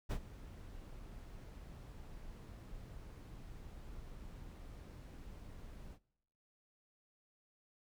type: noise with ADSR envelope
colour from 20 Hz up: brown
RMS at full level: -34 dBFS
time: 0.09-5.99 s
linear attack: 25 ms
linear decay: 70 ms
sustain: -17 dB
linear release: 67 ms
effects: noise-tail reverb RT60 0.8 s tail -23 dB re dry